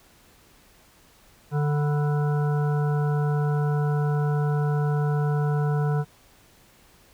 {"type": "harmonic tone with a mistuned harmonic", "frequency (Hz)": 147.5, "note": "D3", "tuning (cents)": 8, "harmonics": [1, 3, 5, 7, 9, 10], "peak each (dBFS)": [-21, -31, -35, -38, -40, -41], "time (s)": [1.51, 6.05], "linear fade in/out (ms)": 50, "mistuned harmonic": 7, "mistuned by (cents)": -74, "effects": ["pink hiss -56 dBFS RMS until 7.13 s"]}